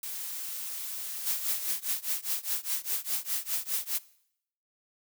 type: noise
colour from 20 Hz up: blue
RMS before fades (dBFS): -37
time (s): 0.03-1.66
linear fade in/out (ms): 2
type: noise with tremolo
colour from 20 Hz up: blue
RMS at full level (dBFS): -28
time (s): 1.25-3.99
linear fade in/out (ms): 20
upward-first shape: triangle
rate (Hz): 4.9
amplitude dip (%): 100
effects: noise-tail reverb RT60 0.7 s tail -20 dB re dry